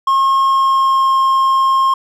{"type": "tone with pitch glide", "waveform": "triangle", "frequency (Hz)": [1078, 1068.1], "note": ["C#6", "C6"], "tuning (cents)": [-49, 35], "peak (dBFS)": -8, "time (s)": [0.07, 1.94], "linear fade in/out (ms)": 5, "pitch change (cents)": -16, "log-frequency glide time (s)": [0.44, 1.17], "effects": []}